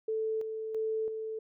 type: tone with tremolo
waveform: sine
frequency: 440 Hz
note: A4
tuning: in tune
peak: -29 dBFS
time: 0.08-1.39 s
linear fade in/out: 5 ms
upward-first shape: square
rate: 1.5 Hz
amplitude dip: 45%
effects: none